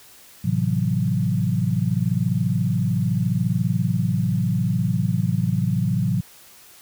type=chord; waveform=sine; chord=F# half-diminished seventh; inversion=first; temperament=equal; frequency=110 / 130.81 / 164.81 / 185 Hz; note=A2 / C3 / E3 / F#3; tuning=0 / 0 / 0 / 0 cents; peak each=-24 dBFS; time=0.44-6.21 s; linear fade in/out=10 ms; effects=white hiss -48 dBFS RMS until 6.81 s